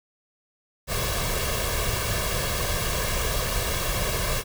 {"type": "noise with comb filter", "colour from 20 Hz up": "pink", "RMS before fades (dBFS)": -26, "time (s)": [0.87, 4.44], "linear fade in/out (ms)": 50, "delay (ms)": 1.8, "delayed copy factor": 0.7, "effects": []}